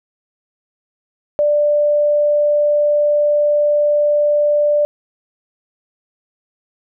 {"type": "tone", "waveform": "sine", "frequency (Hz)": 590, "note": "D5", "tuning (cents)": 8, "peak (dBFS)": -11, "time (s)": [1.39, 4.85], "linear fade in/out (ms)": 0, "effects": []}